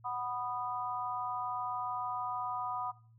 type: chord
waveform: sine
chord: B major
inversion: second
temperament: just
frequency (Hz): 740.8 / 987.8 / 1234.7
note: F#5 / B5 / D#6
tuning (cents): +2 / 0 / -14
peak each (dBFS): -39 / -38 / -39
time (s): 0.04-2.92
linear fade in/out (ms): 20
effects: noise-tail reverb RT60 0.4 s tail -18 dB re dry + added 114 Hz sine -58 dBFS peak until 3.18 s